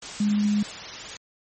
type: tone in noise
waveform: sine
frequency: 207.5 Hz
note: G#3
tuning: 1 cent flat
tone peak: -19 dBFS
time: 0.2-0.63 s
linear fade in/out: 5 ms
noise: white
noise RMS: -36 dBFS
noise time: 0.02-1.17 s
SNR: +14 dB
effects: MP3 32 kbps